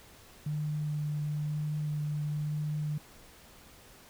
sine tone with vibrato, 150 Hz, D3, 37 cents sharp, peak -30 dBFS, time 0.46-2.98 s, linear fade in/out 5 ms, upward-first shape sine, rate 1 Hz, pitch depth 12 cents each way, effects pink hiss -55 dBFS RMS until 4.09 s

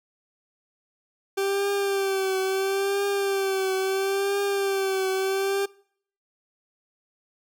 40% pulse tone with vibrato, 390.2 Hz, G4, 8 cents flat, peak -22 dBFS, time 1.37-5.66 s, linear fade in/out 10 ms, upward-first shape triangle, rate 0.74 Hz, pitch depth 51 cents each way, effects noise-tail reverb RT60 0.6 s tail -24 dB re dry

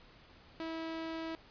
sawtooth tone, 325 Hz, E4, 24 cents flat, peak -34 dBFS, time 0.6-1.35 s, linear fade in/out 0 ms, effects pink hiss -59 dBFS RMS until 1.5 s + resampled to 11025 Hz

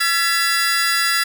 35% pulse tone cluster, 1357 / 1699 / 1976 / 4863 Hz, E6 / G#6 / B6 / D#8, +50 / +39 / 0 / -40 cents, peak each -20 dBFS, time 0-1.24 s, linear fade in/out 10 ms, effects none

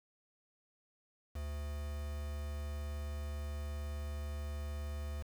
triangle tone with quantisation, 73.42 Hz, D2, in tune, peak -36 dBFS, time 1.35-5.23 s, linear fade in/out 10 ms, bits 8, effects none

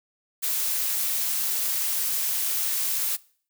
blue noise, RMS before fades -26 dBFS, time 0.42-3.17 s, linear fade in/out 20 ms, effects noise-tail reverb RT60 0.5 s tail -22 dB re dry

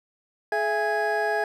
triangle tone cluster, 424.2 / 668 / 826 / 1659 Hz, G#4 / E5 / G#5 / G#6, +37 / +23 / -10 / -2 cents, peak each -26 dBFS, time 0.52-1.44 s, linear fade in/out 2 ms, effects none

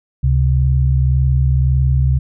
sine tone pair together, 69.61 / 131.4 Hz, C#2 / C3, +8 / +8 cents, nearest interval major seventh, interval 1100 cents, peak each -13 / -14 dBFS, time 0.23-2.19 s, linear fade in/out 10 ms, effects none

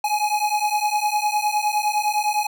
square beating tone pair, 835 / 844.8 Hz, G#5 / G#5, +9 / +29 cents, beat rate 9.8 Hz, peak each -23 dBFS, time 0.04-2.47 s, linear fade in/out 5 ms, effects none

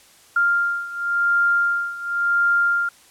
sine beating tone pair, 1396.9 / 1397.83 Hz, F6 / F6, 0 / +1 cents, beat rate 0.93 Hz, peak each -19 / -22 dBFS, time 0.36-2.89 s, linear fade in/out 5 ms, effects white hiss -51 dBFS RMS until 3.1 s + low-pass 11000 Hz 12 dB/octave

